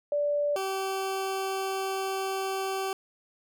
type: tone pair in turn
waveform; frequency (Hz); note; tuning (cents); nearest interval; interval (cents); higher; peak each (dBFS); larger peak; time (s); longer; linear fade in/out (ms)
sine / 20% pulse; 583 / 385.1; D5 / G4; -13 / -31; perfect fifth; 718; first; -24 / -24; neither; 0.12-0.56 / 0.56-2.93; second; 2
effects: none

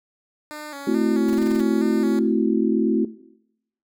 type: tone with vibrato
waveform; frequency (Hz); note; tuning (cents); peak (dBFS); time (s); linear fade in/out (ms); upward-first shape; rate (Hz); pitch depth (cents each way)
10% pulse; 290.8; D4; -17; -25; 0.51-2.19; 0; square; 2.3; 62
type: chord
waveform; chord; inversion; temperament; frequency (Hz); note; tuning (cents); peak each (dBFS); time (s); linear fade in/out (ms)
sine; F# half-diminished seventh; first; equal; 220 / 261.6 / 329.6 / 370; A3 / C4 / E4 / F#4; 0 / 0 / 0 / 0; -23; 0.87-3.05; 5
type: noise bursts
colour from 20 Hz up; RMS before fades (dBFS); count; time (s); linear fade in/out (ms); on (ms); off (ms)
pink; -38; 8; 1.28-1.612; 5; 24; 20
effects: noise-tail reverb RT60 0.8 s tail -17 dB re dry

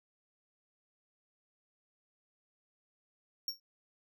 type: tone with exponential decay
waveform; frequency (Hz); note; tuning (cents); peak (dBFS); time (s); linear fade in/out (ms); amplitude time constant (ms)
square; 5520; F8; -21; -30; 3.48-3.6; 2; 24
effects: none

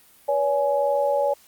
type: tone cluster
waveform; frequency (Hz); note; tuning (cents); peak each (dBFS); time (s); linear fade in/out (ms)
sine; 487.3 / 569 / 836; B4 / C#5 / G#5; -23 / +45 / +11; -29 / -20 / -25; 0.28-1.34; 10
effects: white hiss -54 dBFS RMS until 1.47 s + Opus 32 kbps

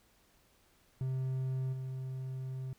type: tone with level steps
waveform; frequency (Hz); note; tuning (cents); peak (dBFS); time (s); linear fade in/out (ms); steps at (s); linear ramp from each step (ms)
triangle; 130.81; C3; 0; -30 / -35; 1.01-2.73; 0; 1.72; 20
effects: pink hiss -68 dBFS RMS until 2.78 s

